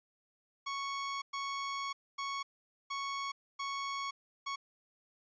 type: tone bursts at uneven times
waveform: sawtooth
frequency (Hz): 1108.7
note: C#6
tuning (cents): 0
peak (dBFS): -32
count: 6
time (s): 0.66-1.22 / 1.33-1.93 / 2.18-2.43 / 2.9-3.32 / 3.59-4.11 / 4.46-4.56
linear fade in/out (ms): 10
effects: resampled to 16000 Hz